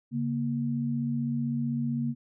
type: tone pair together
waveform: sine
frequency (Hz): 139.3 / 235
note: C#3 / A#3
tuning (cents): +9 / +14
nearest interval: major sixth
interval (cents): 905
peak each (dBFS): -31 / -28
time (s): 0.11-2.15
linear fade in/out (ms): 50
effects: none